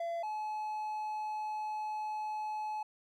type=tone pair in turn; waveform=triangle; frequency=678 / 855.3 Hz; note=E5 / A5; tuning=+49 / -49 cents; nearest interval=major third; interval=402 cents; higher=second; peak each=-32 / -33 dBFS; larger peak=first; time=0-0.23 / 0.23-2.83 s; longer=second; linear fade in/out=5 ms; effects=none